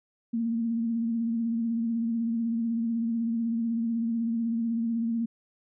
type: tone with vibrato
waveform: sine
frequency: 230 Hz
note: A#3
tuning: 23 cents flat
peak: -25 dBFS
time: 0.33-5.26 s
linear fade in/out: 10 ms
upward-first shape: triangle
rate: 16 Hz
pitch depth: 45 cents each way
effects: none